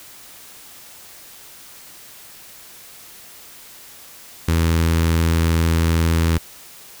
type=tone with notch filter; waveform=sawtooth; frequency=82.41 Hz; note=E2; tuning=in tune; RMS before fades=-17 dBFS; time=4.48-6.38 s; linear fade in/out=5 ms; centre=680 Hz; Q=1.5; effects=white hiss -42 dBFS RMS until 7 s